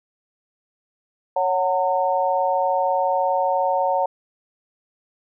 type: chord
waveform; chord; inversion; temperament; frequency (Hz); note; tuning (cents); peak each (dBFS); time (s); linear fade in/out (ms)
sine; F# major; second; equal with one note detuned; 554.4 / 740 / 912.1; C#5 / F#5 / A#5; 0 / 0 / -38; -22; 1.36-4.06; 5
effects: none